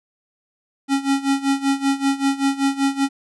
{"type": "tone with tremolo", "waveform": "square", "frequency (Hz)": 274.6, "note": "C#4", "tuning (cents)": -16, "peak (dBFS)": -15, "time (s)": [0.88, 3.09], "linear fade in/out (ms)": 50, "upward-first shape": "sine", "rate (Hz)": 5.2, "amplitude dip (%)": 85, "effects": ["resampled to 24000 Hz"]}